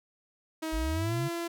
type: tone with pitch glide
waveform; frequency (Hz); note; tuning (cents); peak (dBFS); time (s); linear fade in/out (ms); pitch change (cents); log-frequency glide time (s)
sawtooth; 318.5 to 339.4; D#4 to F4; +41 to -49; -28; 0.62-1.48; 10; +110; 0.93-1.13
type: linear sweep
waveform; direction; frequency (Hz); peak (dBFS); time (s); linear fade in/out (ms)
sine; up; 43.65 to 144.7; -29; 0.72-1.29; 20
effects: none